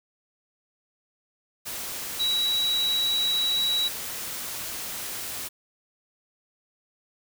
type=tone in noise; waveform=sine; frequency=3894 Hz; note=B7; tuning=25 cents flat; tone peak=-22 dBFS; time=2.19-3.89 s; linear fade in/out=20 ms; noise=white; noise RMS=-34 dBFS; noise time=1.65-5.49 s; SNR=+9 dB; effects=none